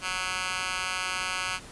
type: tone with high-pass filter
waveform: 10% pulse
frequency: 184.7 Hz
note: F#3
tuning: 3 cents flat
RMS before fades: -31 dBFS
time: 0.01-1.6 s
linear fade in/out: 50 ms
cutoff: 1700 Hz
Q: 2.2
effects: pink hiss -46 dBFS RMS until 1.71 s + resampled to 24000 Hz